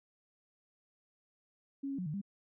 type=tone with pitch steps; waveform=sine; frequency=276.1 / 274.2 / 182.3 / 150.6 / 199.4 Hz; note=C#4 / C#4 / F#3 / D3 / G3; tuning=-7 / -19 / -25 / +44 / +30 cents; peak=-35 dBFS; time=1.83-2.215 s; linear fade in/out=10 ms; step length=77 ms; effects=none